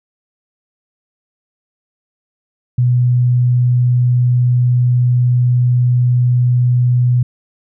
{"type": "tone", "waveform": "sine", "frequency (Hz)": 123.47, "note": "B2", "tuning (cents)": 0, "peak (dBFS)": -9, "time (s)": [2.78, 7.23], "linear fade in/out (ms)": 5, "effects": []}